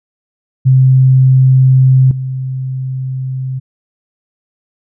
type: tone with level steps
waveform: sine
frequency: 130.81 Hz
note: C3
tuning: in tune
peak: -4 / -16 dBFS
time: 0.65-3.6 s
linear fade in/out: 20 ms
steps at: 2.11 s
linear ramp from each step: 2 ms
effects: none